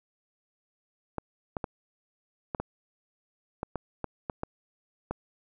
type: clicks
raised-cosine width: 1 ms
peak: -17 dBFS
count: 11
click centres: 1.183 / 1.568 / 1.642 / 2.548 / 2.6 / 3.631 / 3.757 / 4.043 / 4.298 / 4.434 / 5.11 s
effects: none